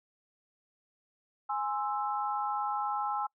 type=chord; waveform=sine; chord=Ab augmented; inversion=none; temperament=equal; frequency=830.6 / 1046.5 / 1318.5 Hz; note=Ab5 / C6 / E6; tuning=0 / 0 / 0 cents; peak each=-32 / -37 / -35 dBFS; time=1.49-3.27 s; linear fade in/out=10 ms; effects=noise-tail reverb RT60 0.1 s tail -25 dB re dry